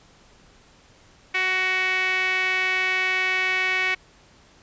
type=tone with band-pass filter; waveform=sawtooth; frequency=372.8 Hz; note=F#4; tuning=13 cents sharp; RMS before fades=-23 dBFS; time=1.34-3.95 s; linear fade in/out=10 ms; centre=2200 Hz; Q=4.6; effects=pink hiss -54 dBFS RMS until 4.62 s + resampled to 16000 Hz